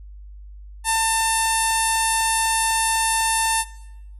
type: tone with low-pass filter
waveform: sawtooth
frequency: 896 Hz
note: A5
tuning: 31 cents sharp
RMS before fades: -20 dBFS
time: 0.84-3.65 s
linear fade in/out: 50 ms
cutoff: 10000 Hz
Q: 6.1
effects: noise-tail reverb RT60 0.9 s tail -19 dB re dry + added 50 Hz sine -37 dBFS peak until 4.19 s